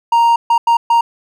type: tone bursts at uneven times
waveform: triangle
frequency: 932.3 Hz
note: A#5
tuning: in tune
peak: -6 dBFS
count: 4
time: 0.12-0.36 / 0.5-0.58 / 0.67-0.77 / 0.9-1.01 s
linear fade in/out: 5 ms
effects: none